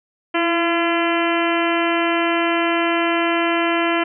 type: harmonic tone with a mistuned harmonic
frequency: 340 Hz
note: F4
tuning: 46 cents flat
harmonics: 1 / 2 / 3 / 4 / 5 / 6 / 7 / 8 / 9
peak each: -20 / -23 / -25 / -26 / -27 / -28 / -28 / -29 / -30 dBFS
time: 0.34-4.04 s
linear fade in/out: 10 ms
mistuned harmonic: 1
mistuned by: -31 cents
effects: none